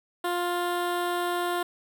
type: tone with notch filter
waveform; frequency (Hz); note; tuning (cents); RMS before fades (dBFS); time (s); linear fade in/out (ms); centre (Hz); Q
15% pulse; 351.5; F4; +11; -28; 0.24-1.63; 5; 6000; 1.3
effects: 10-bit